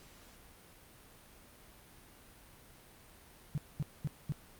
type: tone bursts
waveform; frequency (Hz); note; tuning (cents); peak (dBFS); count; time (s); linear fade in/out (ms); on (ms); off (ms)
sine; 146.83; D3; 0; -31; 4; 3.55-4.322; 0; 28; 220
effects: pink hiss -58 dBFS RMS until 4.59 s + Opus 48 kbps